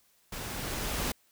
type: noise with level ramp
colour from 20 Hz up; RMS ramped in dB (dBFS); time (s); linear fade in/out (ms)
pink; -39 to -31; 0.32-1.12; 5
effects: white hiss -67 dBFS RMS until 1.31 s

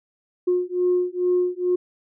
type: beating tone pair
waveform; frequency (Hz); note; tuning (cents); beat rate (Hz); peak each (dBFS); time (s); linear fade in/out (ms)
sine; 358.4 / 360.7; F4 / F#4; +45 / -44; 2.3; -21; 0.47-1.76; 10
effects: tanh soft clip ceiling -12 dBFS

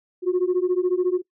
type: beating tone pair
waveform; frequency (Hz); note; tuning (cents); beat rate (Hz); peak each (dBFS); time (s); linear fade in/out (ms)
sine; 355.9 / 369.9; F4 / F#4; +33 / 0; 14; -20; 0.22-1.22; 50
effects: noise-tail reverb RT60 0.1 s tail -21 dB re dry + tanh soft clip ceiling -14 dBFS

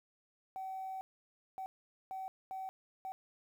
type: tone bursts at uneven times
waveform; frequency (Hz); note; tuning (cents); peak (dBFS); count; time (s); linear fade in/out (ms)
sine; 762; G5; -49; -38; 5; 0.56-1.01 / 1.58-1.66 / 2.11-2.28 / 2.51-2.69 / 3.05-3.12; 0
effects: tanh soft clip ceiling -36 dBFS + 11-bit

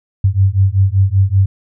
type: beating tone pair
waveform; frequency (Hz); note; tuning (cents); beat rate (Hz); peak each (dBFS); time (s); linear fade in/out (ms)
sine; 94.4 / 99.6; F#2 / G2; +35 / +28; 5.2; -12; 0.24-1.46; 5
effects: none

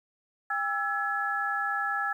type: tone cluster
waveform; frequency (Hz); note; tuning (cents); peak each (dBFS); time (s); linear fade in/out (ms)
sine; 802 / 1328 / 1698; G5 / E6 / G#6; +39 / +12 / +38; -33 / -31 / -30; 0.5-2.13; 5
effects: 10-bit

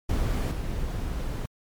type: noise with level steps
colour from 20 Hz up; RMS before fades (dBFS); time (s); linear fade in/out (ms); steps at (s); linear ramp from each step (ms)
brown; -25 / -30; 0.09-1.46; 5; 0.51; 5
effects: MP3 96 kbps

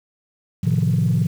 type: chord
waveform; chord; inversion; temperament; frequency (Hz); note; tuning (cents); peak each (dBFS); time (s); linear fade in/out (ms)
sine; F dominant seventh; first; equal with one note detuned; 110 / 130.21 / 155.56 / 174.61; A2 / C3 / Eb3 / F3; 0 / -8 / 0 / 0; -20; 0.63-1.27; 10
effects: tanh soft clip ceiling -10 dBFS + 7-bit

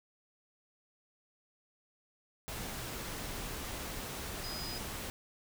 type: tone in noise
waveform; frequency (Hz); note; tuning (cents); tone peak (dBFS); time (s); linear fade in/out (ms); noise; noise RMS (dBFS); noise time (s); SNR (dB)
sine; 4978; D#8; 0; -42; 4.44-4.78; 0; pink; -41; 2.48-5.1; -4
effects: none

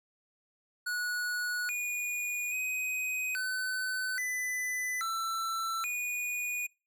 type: tone with pitch steps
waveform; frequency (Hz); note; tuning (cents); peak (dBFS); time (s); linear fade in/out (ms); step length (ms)
square; 1464 / 2449 / 2510 / 1513 / 2001 / 1336 / 2458; F#6 / D#7 / D#7 / F#6 / B6 / E6 / D#7; -19 / -28 / +15 / +38 / +22 / +23 / -22; -32; 0.86-6.67; 10; 830
effects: noise-tail reverb RT60 0.3 s tail -24 dB re dry

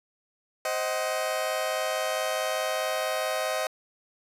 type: chord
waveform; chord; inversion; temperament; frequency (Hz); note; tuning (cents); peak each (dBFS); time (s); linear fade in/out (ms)
sawtooth; C diminished; none; just; 523.3 / 627.9 / 753.5; C5 / Eb5 / Gb5; 0 / +16 / +31; -28 / -25 / -30; 0.65-3.67; 2
effects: resampled to 32000 Hz

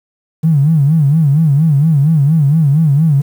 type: tone with vibrato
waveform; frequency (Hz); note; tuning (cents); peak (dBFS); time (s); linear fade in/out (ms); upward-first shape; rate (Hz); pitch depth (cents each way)
triangle; 150.4; D3; +42; -3; 0.43-3.22; 20; sine; 4.3; 160
effects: tanh soft clip ceiling -5 dBFS + 7-bit

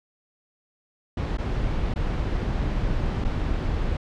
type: noise with dropouts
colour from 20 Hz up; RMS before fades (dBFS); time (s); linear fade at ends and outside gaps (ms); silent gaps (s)
brown; -25; 1.17-3.97; 5; 1.372-1.383 / 1.939-1.959 / 3.243-3.247
effects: low-pass 4000 Hz 12 dB/octave

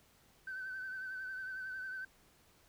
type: tone with vibrato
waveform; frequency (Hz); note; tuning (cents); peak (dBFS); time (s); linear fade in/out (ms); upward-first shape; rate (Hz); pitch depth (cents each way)
sine; 1530; G6; -42; -39; 0.47-2.05; 5; triangle; 11; 43
effects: tanh soft clip ceiling -36 dBFS + pink hiss -67 dBFS RMS until 2.68 s

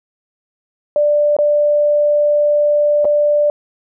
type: tone with dropouts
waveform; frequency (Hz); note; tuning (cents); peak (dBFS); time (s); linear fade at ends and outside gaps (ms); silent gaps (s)
sine; 590; D5; +8; -10; 0.96-3.5; 1; 1.366-1.387 / 3.046-3.052
effects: none

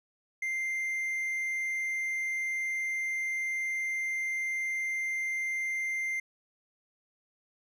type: tone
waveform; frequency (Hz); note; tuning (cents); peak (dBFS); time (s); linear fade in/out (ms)
triangle; 2093; C7; 0; -28; 0.42-6.2; 5
effects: none

